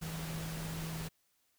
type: tone in noise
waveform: sine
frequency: 161.4 Hz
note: E3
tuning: 36 cents flat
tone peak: -39 dBFS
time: 0.01-1.09 s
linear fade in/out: 20 ms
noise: pink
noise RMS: -44 dBFS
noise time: 0.01-1.09 s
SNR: +2 dB
effects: white hiss -75 dBFS RMS until 1.58 s